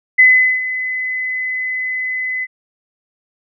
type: tone with ADSR envelope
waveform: sine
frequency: 2021 Hz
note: B6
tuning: 39 cents sharp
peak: -4 dBFS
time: 0.18-2.47 s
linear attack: 15 ms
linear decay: 410 ms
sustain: -14 dB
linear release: 40 ms
effects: none